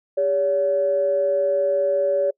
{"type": "tone pair together", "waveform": "sine", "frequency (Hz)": [402.3, 568], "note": ["G4", "C#5"], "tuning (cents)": [45, 42], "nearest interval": "tritone", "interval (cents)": 597, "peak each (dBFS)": [-25, -17], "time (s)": [0.17, 2.31], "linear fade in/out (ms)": 10, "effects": ["noise-tail reverb RT60 0.1 s tail -25 dB re dry", "tanh soft clip ceiling -10 dBFS"]}